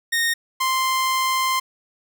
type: tone pair in turn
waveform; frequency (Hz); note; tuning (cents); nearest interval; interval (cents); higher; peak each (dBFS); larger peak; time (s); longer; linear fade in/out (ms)
sawtooth; 1850 / 1045.5; A#6 / C6; -14 / -2; minor seventh; 988; first; -15; neither; 0.12-0.34 / 0.6-1.6; second; 10
effects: none